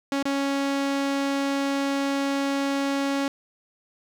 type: tone with dropouts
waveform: sawtooth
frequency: 277.2 Hz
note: C#4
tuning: in tune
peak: -19 dBFS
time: 0.12-3.28 s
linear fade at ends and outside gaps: 2 ms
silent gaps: 0.227-0.254 s
effects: low-pass 7000 Hz 12 dB/octave + 9-bit